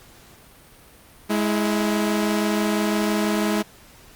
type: tone pair together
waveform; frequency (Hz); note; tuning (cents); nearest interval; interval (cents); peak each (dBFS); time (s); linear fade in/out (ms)
sawtooth; 209.4 / 327.1; G#3 / E4; +15 / -13; minor sixth; 772; -17 / -21; 1.29-3.63; 20
effects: pink hiss -49 dBFS RMS until 4.15 s + Opus 48 kbps